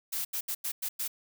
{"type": "noise bursts at uneven times", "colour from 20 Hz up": "blue", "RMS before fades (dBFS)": -33, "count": 6, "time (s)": [[0.12, 0.25], [0.33, 0.41], [0.48, 0.55], [0.64, 0.72], [0.82, 0.89], [0.99, 1.08]], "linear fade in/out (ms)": 10, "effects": []}